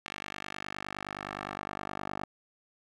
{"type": "tone with band-pass filter sweep", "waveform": "10% pulse", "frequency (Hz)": 49.67, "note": "G1", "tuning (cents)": 24, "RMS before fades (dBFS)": -40, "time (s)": [0.06, 2.24], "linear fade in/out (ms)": 0, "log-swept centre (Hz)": [2500, 900], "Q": 1.1, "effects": []}